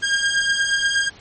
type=beating tone pair; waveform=sawtooth; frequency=1608 / 1616.3 Hz; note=G6 / G#6; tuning=+44 / -47 cents; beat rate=8.3 Hz; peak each=-19 / -15 dBFS; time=0.02-1.1 s; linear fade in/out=20 ms; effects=pink hiss -45 dBFS RMS until 1.2 s + MP3 32 kbps